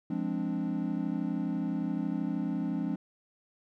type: chord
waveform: triangle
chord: D half-diminished seventh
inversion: first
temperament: equal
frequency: 174.61 / 207.7 / 261.6 / 293.7 Hz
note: F3 / Ab3 / C4 / D4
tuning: 0 / 0 / 0 / 0 cents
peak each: -33 dBFS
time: 0.1-2.96 s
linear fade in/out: 5 ms
effects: none